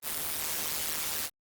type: noise with amplitude modulation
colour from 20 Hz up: white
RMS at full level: -29 dBFS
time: 0.02-1.3 s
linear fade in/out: 50 ms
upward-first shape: sine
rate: 154 Hz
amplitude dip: 90%
effects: Opus 24 kbps

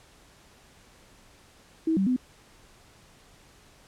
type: tone with pitch steps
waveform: sine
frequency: 321.9 / 192.9 / 252.7 Hz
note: E4 / G3 / B3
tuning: -41 / -28 / +40 cents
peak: -21 dBFS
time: 1.87-2.164 s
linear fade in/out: 5 ms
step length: 98 ms
effects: pink hiss -56 dBFS RMS until 3.87 s + low-pass 10000 Hz 12 dB/octave

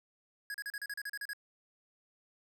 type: tone bursts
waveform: square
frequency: 1661.2 Hz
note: G#6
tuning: in tune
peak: -38 dBFS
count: 11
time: 0.5-1.333 s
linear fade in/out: 2 ms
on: 43 ms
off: 36 ms
effects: none

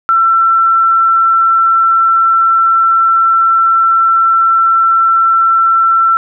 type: tone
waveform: sine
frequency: 1344 Hz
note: E6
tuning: 33 cents sharp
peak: -6 dBFS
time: 0.09-6.17 s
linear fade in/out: 0 ms
effects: none

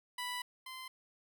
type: tone pair in turn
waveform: 15% pulse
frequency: 987.8 / 1035.5 Hz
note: B5 / C6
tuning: 0 / -18 cents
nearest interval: minor second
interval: 82 cents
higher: second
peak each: -31 / -38 dBFS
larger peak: first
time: 0.18-0.42 / 0.66-0.88 s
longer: first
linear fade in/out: 5 ms
effects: none

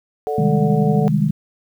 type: harmonic tone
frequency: 146.83 Hz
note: D3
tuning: in tune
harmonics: 3 / 4 / 5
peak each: -21 / -29 / -24 dBFS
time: 0.27-1.08 s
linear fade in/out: 0 ms
type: chord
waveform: sine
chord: Ab major seventh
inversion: first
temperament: equal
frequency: 130.81 / 155.56 / 196 / 207.7 Hz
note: C3 / Eb3 / G3 / Ab3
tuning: 0 / 0 / 0 / 0 cents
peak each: -23 / -17 / -22 / -19 dBFS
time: 0.38-1.31 s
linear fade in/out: 5 ms
effects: 8-bit

